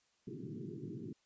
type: band-pass noise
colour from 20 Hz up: pink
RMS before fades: -45 dBFS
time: 0.27-1.13 s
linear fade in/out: 5 ms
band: 110 to 410 Hz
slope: 96 dB/octave
effects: white hiss -75 dBFS RMS until 1.25 s + resampled to 16000 Hz